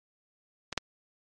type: clicks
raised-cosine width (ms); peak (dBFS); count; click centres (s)
0.2; -17 / -9; 2; 0.727 / 0.777
effects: MP3 48 kbps